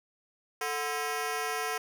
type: ring-modulated tone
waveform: 15% pulse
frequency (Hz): 587.3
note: D5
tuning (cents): 0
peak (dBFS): -21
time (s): 0.61-1.78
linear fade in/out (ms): 5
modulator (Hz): 146
effects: none